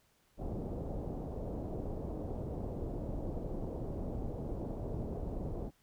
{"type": "low-pass noise", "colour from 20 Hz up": "pink", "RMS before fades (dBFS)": -39, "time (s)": [0.37, 5.71], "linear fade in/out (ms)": 50, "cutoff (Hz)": 650, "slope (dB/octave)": 24, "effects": ["pink hiss -71 dBFS RMS until 5.82 s"]}